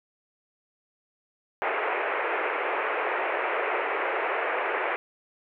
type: band-pass noise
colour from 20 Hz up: pink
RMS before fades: -28 dBFS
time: 1.62-4.96 s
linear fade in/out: 0 ms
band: 380 to 2500 Hz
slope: 48 dB/octave
effects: none